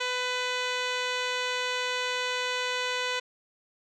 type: tone with low-pass filter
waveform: 10% pulse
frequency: 499.6 Hz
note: B4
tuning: 20 cents sharp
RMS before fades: -30 dBFS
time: 0-3.2 s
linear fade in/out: 10 ms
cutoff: 4800 Hz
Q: 2.8
effects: none